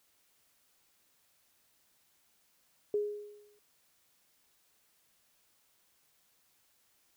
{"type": "tone with exponential decay", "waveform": "sine", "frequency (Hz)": 415.3, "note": "G#4", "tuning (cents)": 0, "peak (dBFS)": -26, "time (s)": [2.94, 3.59], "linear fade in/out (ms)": 2, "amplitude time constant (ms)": 140, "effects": ["white hiss -71 dBFS RMS until 7.16 s"]}